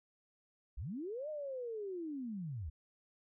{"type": "linear two-way sweep", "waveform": "sine", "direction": "up then down", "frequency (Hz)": [39.83, 622.3, 65.4], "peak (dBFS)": -39, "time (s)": [0.77, 2.7], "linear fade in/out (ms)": 10, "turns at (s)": 1.29, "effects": []}